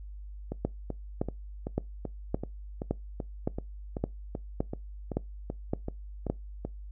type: two click trains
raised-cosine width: 2 ms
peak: -14 / -20 dBFS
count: 11 / 17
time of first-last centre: 0.65-6.3 / 0.52-6.65 s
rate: 1.77 / 2.61 Hz
effects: noise-tail reverb RT60 0.2 s tail -23 dB re dry + added 50 Hz sine -40 dBFS peak until 6.91 s